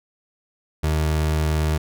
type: tone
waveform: 30% pulse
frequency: 77.5 Hz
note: D#2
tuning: 6 cents flat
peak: -16 dBFS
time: 0.83-1.78 s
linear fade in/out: 10 ms
effects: none